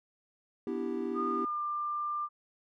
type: chord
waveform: triangle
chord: E minor seventh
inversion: second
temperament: equal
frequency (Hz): 246.9 / 293.7 / 329.6 / 392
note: B3 / D4 / E4 / G4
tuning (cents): 0 / 0 / 0 / 0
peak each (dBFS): -35 / -39 / -35 / -34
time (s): 0.67-1.45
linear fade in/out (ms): 2
type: tone with pitch glide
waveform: sine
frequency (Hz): 1222 to 1191.3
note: D#6 to D6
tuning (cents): -32 to +24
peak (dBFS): -31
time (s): 1.14-2.29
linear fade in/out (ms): 50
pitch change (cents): -44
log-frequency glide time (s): 1.3-1.63
effects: none

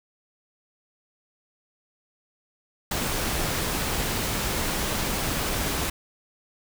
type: noise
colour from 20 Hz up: pink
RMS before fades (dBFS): -27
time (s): 2.91-5.9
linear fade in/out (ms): 5
effects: none

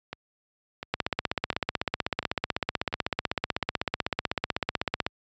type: two click trains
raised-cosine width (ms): 0.3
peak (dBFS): -9 / -18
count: 67 / 6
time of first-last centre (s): 0.94-5.065 / 0.13-3.627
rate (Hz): 16 / 1.43
effects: high-pass 60 Hz 12 dB/octave + resampled to 16000 Hz

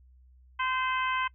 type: harmonic tone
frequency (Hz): 516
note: C5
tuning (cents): -24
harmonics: 2 / 3 / 4 / 5 / 6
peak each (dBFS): -29 / -33 / -35 / -37 / -39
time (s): 0.59-1.28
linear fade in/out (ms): 10
effects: noise-tail reverb RT60 0.1 s tail -24 dB re dry + added 63 Hz sine -54 dBFS peak until 1.34 s

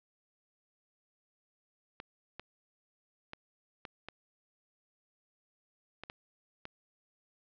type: clicks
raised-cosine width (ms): 0.3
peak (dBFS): -26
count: 8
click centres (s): 2.001 / 2.396 / 3.334 / 3.852 / 4.086 / 6.036 / 6.099 / 6.654
effects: low-pass 5000 Hz 12 dB/octave

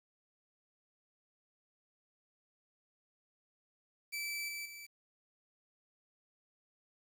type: tone with level steps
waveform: sawtooth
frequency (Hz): 2318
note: D7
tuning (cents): -23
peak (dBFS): -34 / -37 / -44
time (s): 4.12-4.87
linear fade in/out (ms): 20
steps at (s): 4.48 / 4.65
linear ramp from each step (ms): 10
effects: 10-bit

